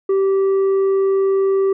sine tone with tanh clipping, 388.5 Hz, G4, 16 cents flat, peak -14 dBFS, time 0.09-1.73 s, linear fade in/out 5 ms, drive 4 dB, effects none

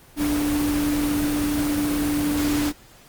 sine tone in noise, 293.8 Hz, D4, 1 cent sharp, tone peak -20 dBFS, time 0.16-2.73 s, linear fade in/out 50 ms, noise pink, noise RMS -28 dBFS, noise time 0.16-2.73 s, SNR +5 dB, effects pink hiss -50 dBFS RMS until 3.08 s + Opus 24 kbps

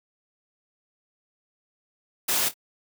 white noise with echo, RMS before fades -24 dBFS, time 2.28-2.49 s, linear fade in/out 10 ms, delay 26 ms, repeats 2, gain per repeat -13 dB, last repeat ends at 2.542 s, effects high-pass 150 Hz 12 dB/octave

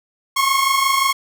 sawtooth tone pair together, 1074.3 / 1100 Hz, C6 / C#6, +45 / -14 cents, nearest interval unison, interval 41 cents, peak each -14 dBFS, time 0.36-1.13 s, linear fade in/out 10 ms, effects none

